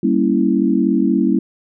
sine chord, G diminished seventh, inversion none, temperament equal, 196 / 233.1 / 277.2 / 329.6 Hz, G3 / Bb3 / Db4 / Fb4, 0 / 0 / 0 / 0 cents, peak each -18 dBFS, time 0.03-1.39 s, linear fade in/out 5 ms, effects none

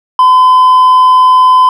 sine tone with hard clipping, 1017 Hz, C6, 50 cents flat, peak -3 dBFS, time 0.19-1.69 s, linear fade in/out 2 ms, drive 2 dB, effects none

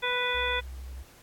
harmonic tone, 493.9 Hz, B4, in tune, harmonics 1 / 2 / 3 / 4 / 5 / 7, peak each -33 / -33 / -33 / -33 / -33 / -33 dBFS, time 0.02-0.61 s, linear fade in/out 20 ms
sine tone with vibrato, 64.3 Hz, C2, 30 cents flat, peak -37 dBFS, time 0.34-1.03 s, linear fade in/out 10 ms, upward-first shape triangle, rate 13 Hz, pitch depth 14 cents each way
effects pink hiss -55 dBFS RMS until 1.22 s + AAC 64 kbps

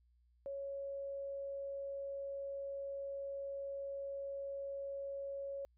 sine tone, 554.4 Hz, C#5, in tune, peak -40 dBFS, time 0.46-5.65 s, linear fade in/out 0 ms, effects added 60 Hz sine -68 dBFS peak until 5.77 s

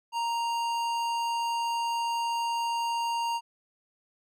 sine tone with tanh clipping, 932.3 Hz, A#5, in tune, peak -29 dBFS, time 0.12-3.41 s, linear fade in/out 50 ms, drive 17 dB, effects none

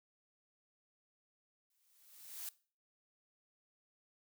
blue noise with exponential growth, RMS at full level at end -42 dBFS, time 1.7-2.49 s, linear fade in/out 2 ms, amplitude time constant 170 ms, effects noise-tail reverb RT60 0.4 s tail -20 dB re dry

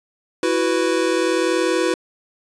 square chord, E suspended second, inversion none, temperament equal, 329.6 / 370 / 493.9 Hz, E4 / F#4 / B4, 0 / 0 / 0 cents, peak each -22 dBFS, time 0.43-1.94 s, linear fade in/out 2 ms, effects resampled to 22050 Hz

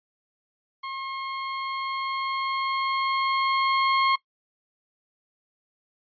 sawtooth tone with level ramp, 1075 Hz, C6, 47 cents sharp, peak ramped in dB -28 to -15 dBFS, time 0.83-4.16 s, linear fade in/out 10 ms, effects noise-tail reverb RT60 0.1 s tail -19 dB re dry + resampled to 11025 Hz

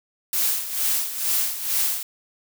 blue noise with tremolo, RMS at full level -21 dBFS, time 0.33-2.03 s, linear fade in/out 2 ms, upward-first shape sine, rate 2.2 Hz, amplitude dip 70%, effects none

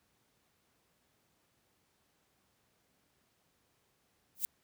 violet noise with exponential growth, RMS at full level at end -29 dBFS, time 4.35-4.45 s, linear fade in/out 0 ms, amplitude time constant 20 ms, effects pink hiss -74 dBFS RMS until 4.63 s + high-pass 80 Hz 12 dB/octave

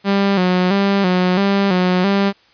sawtooth tone with vibrato, 189.9 Hz, F#3, 45 cents sharp, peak -9 dBFS, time 0.04-2.33 s, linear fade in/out 50 ms, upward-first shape square, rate 1.5 Hz, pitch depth 75 cents each way, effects white hiss -52 dBFS RMS until 2.53 s + resampled to 11025 Hz

